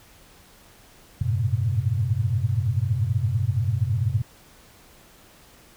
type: tone cluster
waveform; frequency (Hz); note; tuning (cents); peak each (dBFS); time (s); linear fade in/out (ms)
sine; 93.2 / 105.4 / 114.2 / 129.5; F#2 / G#2 / A#2 / C3; +13 / +26 / -35 / -17; -26; 1.21-4.22; 5
effects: pink hiss -52 dBFS RMS until 5.76 s